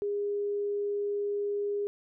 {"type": "tone", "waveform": "sine", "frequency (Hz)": 408.2, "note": "G#4", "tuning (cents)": -30, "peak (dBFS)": -28, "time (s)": [0.02, 1.87], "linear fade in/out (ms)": 0, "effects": []}